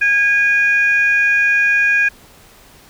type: tone pair together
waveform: sine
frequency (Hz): 1637 / 2453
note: G#6 / D#7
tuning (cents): -25 / -25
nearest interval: perfect fifth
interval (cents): 700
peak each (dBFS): -12 / -14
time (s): 0.01-2.09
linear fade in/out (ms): 10
effects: tanh soft clip ceiling -4 dBFS + pink hiss -45 dBFS RMS until 2.89 s